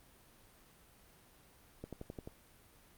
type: click train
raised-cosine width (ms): 2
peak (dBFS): -30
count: 6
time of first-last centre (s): 1.84-2.275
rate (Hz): 11.5
effects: pink hiss -63 dBFS RMS until 2.97 s + Opus 32 kbps